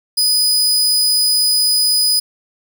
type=tone; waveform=sawtooth; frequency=4978 Hz; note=D#8; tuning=in tune; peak=-9 dBFS; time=0.17-2.2 s; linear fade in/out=10 ms; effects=none